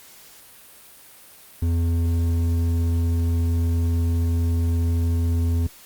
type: tone with hard clipping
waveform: sine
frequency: 84.1 Hz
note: E2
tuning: 35 cents sharp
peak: -20 dBFS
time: 1.62-5.67 s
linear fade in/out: 5 ms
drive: 8 dB
effects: white hiss -47 dBFS RMS until 5.85 s + Opus 48 kbps